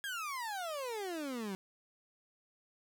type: exponential sweep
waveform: 30% pulse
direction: down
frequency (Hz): 1666 to 185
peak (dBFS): -35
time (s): 0.04-1.55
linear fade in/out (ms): 0
effects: none